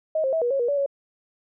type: tone with pitch steps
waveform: sine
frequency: 630 / 532 / 648 / 482.5 / 548 / 478.6 / 571 / 558 Hz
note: D#5 / C5 / E5 / B4 / C#5 / A#4 / D5 / C#5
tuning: +21 / +29 / -30 / -40 / -20 / +46 / -49 / +11 cents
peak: -20 dBFS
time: 0.15-0.862 s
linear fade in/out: 5 ms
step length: 89 ms
effects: none